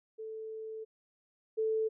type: tone pair in turn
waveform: sine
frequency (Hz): 440 / 440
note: A4 / A4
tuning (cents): 0 / 0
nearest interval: unison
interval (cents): 0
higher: neither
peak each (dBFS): -39 / -28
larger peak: second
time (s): 0.18-0.85 / 1.57-1.89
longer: first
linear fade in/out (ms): 20
effects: none